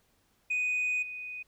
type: tone with level steps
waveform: sine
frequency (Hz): 2489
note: D#7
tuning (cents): 0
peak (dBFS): -25 / -37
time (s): 0.5-1.43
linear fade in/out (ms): 10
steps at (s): 1.02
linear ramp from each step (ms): 10
effects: tanh soft clip ceiling -25 dBFS + pink hiss -70 dBFS RMS until 1.47 s